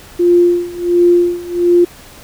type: tone with tremolo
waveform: sine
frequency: 349.8 Hz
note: F4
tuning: 3 cents sharp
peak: -5 dBFS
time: 0.19-1.85 s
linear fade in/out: 10 ms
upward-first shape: sine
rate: 1.4 Hz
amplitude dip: 90%
effects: pink hiss -38 dBFS RMS until 2.23 s